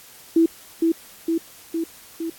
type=tone with echo; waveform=sine; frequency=329.6 Hz; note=E4; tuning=in tune; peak=-12 dBFS; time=0.36-0.46 s; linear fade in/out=5 ms; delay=460 ms; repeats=4; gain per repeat=-3 dB; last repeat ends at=2.3 s; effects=white hiss -46 dBFS RMS until 2.38 s + AAC 64 kbps